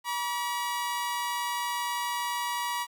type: tone pair together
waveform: sawtooth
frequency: 963 / 1145.2 Hz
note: B5 / D6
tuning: -44 / -44 cents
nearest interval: minor third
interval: 300 cents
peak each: -26 / -33 dBFS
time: 0.04-2.87 s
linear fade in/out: 50 ms
effects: 10-bit